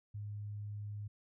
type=tone; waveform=sine; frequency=103.7 Hz; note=G#2; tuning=2 cents flat; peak=-40 dBFS; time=0.14-1.08 s; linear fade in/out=10 ms; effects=none